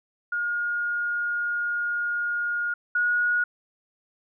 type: tone pair in turn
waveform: sine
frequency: 1427 / 1448.6 Hz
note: F6 / F#6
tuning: +37 / -37 cents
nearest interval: unison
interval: 26 cents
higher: second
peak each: -24 / -20 dBFS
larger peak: second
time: 0.32-2.74 / 2.95-3.44 s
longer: first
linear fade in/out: 5 ms
effects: none